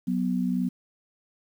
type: tone pair together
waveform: sine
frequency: 184.97 / 246.9 Hz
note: F#3 / B3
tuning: 0 / 0 cents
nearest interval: perfect fourth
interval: 500 cents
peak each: -26 dBFS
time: 0.07-0.69 s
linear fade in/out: 10 ms
effects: 9-bit